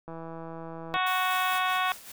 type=click train; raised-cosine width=1 ms; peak=-27 dBFS; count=146; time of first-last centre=0.08-0.964 s; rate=164 Hz
type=harmonic tone; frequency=370 Hz; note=F#4; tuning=in tune; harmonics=2 / 3 / 4 / 5 / 6 / 7 / 8 / 9 / 10; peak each=-30 / -28 / -32 / -36 / -38 / -35 / -45 / -37 / -40 dBFS; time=0.94-1.92 s; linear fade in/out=0 ms
type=noise; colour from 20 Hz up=blue; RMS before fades=-41 dBFS; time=1.06-1.59 s; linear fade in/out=10 ms
type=noise with tremolo; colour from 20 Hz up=white; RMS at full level=-43 dBFS; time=1.3-2.12 s; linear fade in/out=5 ms; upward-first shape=sine; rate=5.2 Hz; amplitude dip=55%
effects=none

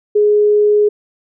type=tone; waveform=sine; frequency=417.5 Hz; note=G#4; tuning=9 cents sharp; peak=-8 dBFS; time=0.15-0.89 s; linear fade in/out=10 ms; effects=none

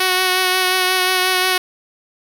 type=tone with vibrato; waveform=5% pulse; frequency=370 Hz; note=F#4; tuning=in tune; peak=-3 dBFS; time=0-1.58 s; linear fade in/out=5 ms; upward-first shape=sine; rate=5.6 Hz; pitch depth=17 cents each way; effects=7-bit

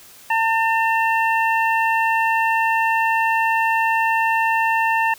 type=harmonic tone; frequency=900 Hz; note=A5; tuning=39 cents sharp; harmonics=1 / 2 / 3; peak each=-18 / -21 / -23 dBFS; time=0.3-5.14 s; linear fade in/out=5 ms; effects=white hiss -45 dBFS RMS until 5.18 s

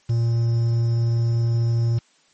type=tone with quantisation; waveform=triangle; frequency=116.54 Hz; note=A#2; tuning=in tune; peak=-15 dBFS; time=0.09-1.99 s; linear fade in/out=10 ms; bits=7; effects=white hiss -59 dBFS RMS until 2.33 s + MP3 32 kbps

